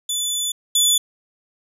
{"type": "tone pair in turn", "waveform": "20% pulse", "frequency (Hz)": [3481, 3467], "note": ["A7", "A7"], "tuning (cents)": [-19, -26], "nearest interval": "unison", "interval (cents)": 7, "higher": "first", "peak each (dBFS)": [-15, -8], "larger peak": "second", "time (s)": [[0.09, 0.52], [0.75, 0.98]], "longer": "first", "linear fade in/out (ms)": 5, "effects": []}